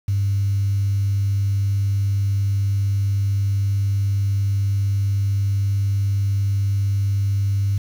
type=tone; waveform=sine; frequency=99.5 Hz; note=G2; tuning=26 cents sharp; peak=-16 dBFS; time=0.08-7.78 s; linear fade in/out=5 ms; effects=tanh soft clip ceiling -12 dBFS + 7-bit

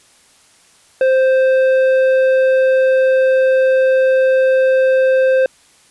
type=tone with tanh clipping; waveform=sine; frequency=523.3 Hz; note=C5; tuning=in tune; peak=-11 dBFS; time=1.01-5.46 s; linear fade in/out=2 ms; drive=9 dB; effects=white hiss -50 dBFS RMS until 5.9 s + resampled to 24000 Hz

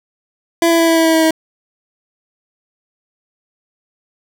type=tone with pitch steps; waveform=25% pulse; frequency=335.7 / 333.4 / 331.1 / 328.8 / 326.5 / 324.3 / 322 / 319.8 Hz; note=E4 / E4 / E4 / E4 / E4 / E4 / E4 / D#4; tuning=+32 / +20 / +8 / -4 / -17 / -28 / -41 / +48 cents; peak=-6 dBFS; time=0.62-1.308 s; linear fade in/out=2 ms; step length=86 ms; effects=none

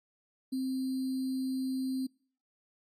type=tone with sample-and-hold; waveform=sine; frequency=261.6 Hz; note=C4; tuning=in tune; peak=-30 dBFS; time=0.52-2.07 s; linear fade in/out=10 ms; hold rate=4410 Hz; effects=noise-tail reverb RT60 0.5 s tail -26 dB re dry + AAC 64 kbps

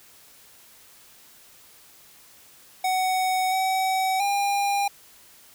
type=tone with pitch steps; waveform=square; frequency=747 / 758 / 804 Hz; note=F#5 / F#5 / G5; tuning=+16 / +42 / +44 cents; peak=-22 dBFS; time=2.84-4.88 s; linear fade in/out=5 ms; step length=680 ms; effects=white hiss -52 dBFS RMS until 5.54 s

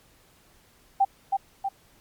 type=tone with echo; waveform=sine; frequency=784 Hz; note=G5; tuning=in tune; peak=-16 dBFS; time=1-1.05 s; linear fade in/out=10 ms; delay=320 ms; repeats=2; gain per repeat=-4 dB; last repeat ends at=1.69 s; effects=pink hiss -59 dBFS RMS until 2 s + MP3 96 kbps

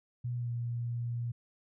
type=tone with pitch glide; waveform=sine; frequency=121.8 to 118.95 Hz; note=B2 to A#2; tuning=-24 to +35 cents; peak=-32 dBFS; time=0.24-1.32 s; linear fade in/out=10 ms; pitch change=-41 cents; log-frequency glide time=0.36-0.5 s; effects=none

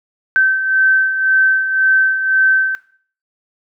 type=beating tone pair; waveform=sine; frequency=1543 / 1544.9 Hz; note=G6 / G6; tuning=-28 / -26 cents; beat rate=1.9 Hz; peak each=-18 / -11 dBFS; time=0.36-2.75 s; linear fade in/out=0 ms; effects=noise-tail reverb RT60 0.5 s tail -18 dB re dry

